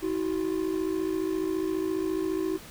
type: ring-modulated tone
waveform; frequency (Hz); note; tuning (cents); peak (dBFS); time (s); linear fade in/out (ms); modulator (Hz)
triangle; 349.2; F4; 0; -21; 0.02-2.58; 20; 27.3
effects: pink hiss -46 dBFS RMS until 2.7 s